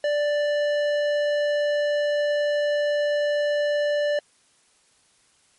sine tone with tanh clipping, 587.3 Hz, D5, in tune, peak -22 dBFS, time 0.04-4.19 s, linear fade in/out 2 ms, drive 14 dB, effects white hiss -61 dBFS RMS until 5.58 s + MP3 48 kbps

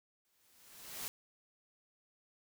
white noise with exponential growth, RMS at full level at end -40 dBFS, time 0.25-1.08 s, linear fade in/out 0 ms, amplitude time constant 180 ms, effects none

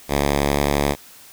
5% pulse tone with pitch glide, 71.1 to 71.55 Hz, C#2 to D2, +45 to -45 cents, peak -6 dBFS, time 0.08-0.96 s, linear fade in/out 50 ms, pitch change +10 cents, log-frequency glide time 0.49-0.6 s, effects white hiss -45 dBFS RMS until 1.32 s

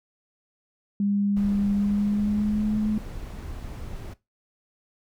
sine tone with pitch glide, 201.8 to 213.3 Hz, G#3 to G#3, -49 to +46 cents, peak -21 dBFS, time 1-2.98 s, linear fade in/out 2 ms, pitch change +95 cents, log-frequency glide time 1.74-2.78 s
brown noise, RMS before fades -36 dBFS, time 1.36-4.14 s, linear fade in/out 10 ms
effects noise-tail reverb RT60 0.2 s tail -17 dB re dry

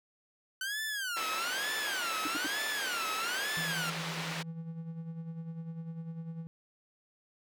sawtooth tone with vibrato, 1501 Hz, F#6, 24 cents sharp, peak -30 dBFS, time 0.61-3.9 s, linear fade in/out 2 ms, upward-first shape sine, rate 1.1 Hz, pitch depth 270 cents each way
white band-pass noise, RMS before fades -39 dBFS, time 1.16-4.43 s, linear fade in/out 10 ms, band 330 to 3300 Hz, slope 12 dB/octave
triangle tone bursts, 299.1 Hz, D4, 32 cents sharp, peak -32 dBFS, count 3, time 2.25-2.466 s, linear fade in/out 2 ms, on 22 ms, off 75 ms
triangle tone with tremolo, 164.3 Hz, E3, 5 cents flat, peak -34 dBFS, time 3.57-6.47 s, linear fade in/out 0 ms, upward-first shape sine, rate 10 Hz, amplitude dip 55%
effects none

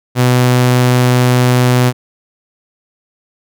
sawtooth tone, 124.9 Hz, B2, 20 cents sharp, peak -4 dBFS, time 0.15-1.93 s, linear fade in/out 50 ms, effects none

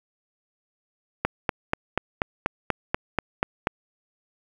click train, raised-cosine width 0.5 ms, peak -6 dBFS, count 11, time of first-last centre 1.25-3.671 s, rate 4.13 Hz, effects 7-bit

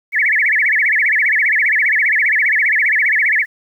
sine tone with vibrato, 1975.5 Hz, B6, in tune, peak -11 dBFS, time 0.12-3.46 s, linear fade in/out 50 ms, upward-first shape sine, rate 15 Hz, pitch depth 260 cents each way, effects 8-bit

